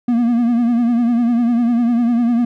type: tone with vibrato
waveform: triangle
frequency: 236.9 Hz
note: A#3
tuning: 28 cents sharp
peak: -10 dBFS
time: 0.08-2.45 s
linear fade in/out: 5 ms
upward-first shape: triangle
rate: 10 Hz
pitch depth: 74 cents each way
effects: none